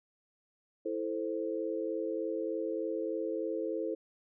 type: chord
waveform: sine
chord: A minor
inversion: second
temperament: equal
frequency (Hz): 329.6 / 440 / 523.3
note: E4 / A4 / C5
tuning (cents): 0 / 0 / 0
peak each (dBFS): -36 / -36 / -37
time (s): 0.85-3.95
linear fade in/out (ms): 10
effects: none